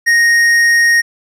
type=tone with tanh clipping; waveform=sine; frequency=1864.7 Hz; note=A#6; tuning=in tune; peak=-9 dBFS; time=0.06-1.02 s; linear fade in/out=20 ms; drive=11 dB; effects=none